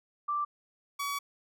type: tone pair in turn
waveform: sine / sawtooth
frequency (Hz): 1174.7 / 1133.9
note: D6 / C#6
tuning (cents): 0 / +39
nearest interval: minor second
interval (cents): 61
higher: first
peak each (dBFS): -28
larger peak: neither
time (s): 0.28-0.45 / 0.99-1.19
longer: second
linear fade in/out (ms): 10
effects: none